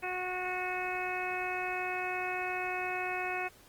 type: harmonic tone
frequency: 365.7 Hz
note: F#4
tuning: 20 cents flat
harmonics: 1 / 2 / 3 / 4 / 5 / 6 / 7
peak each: -40 / -37 / -43 / -41 / -43 / -42 / -38 dBFS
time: 0.02-3.49 s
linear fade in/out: 20 ms
effects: pink hiss -58 dBFS RMS until 3.68 s + Opus 24 kbps